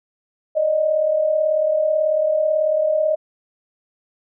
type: tone pair together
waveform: sine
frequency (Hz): 584.1 / 622.3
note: D5 / D#5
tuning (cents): -10 / 0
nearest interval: minor second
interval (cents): 110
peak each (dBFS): -23 / -16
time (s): 0.55-3.16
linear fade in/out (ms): 20
effects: none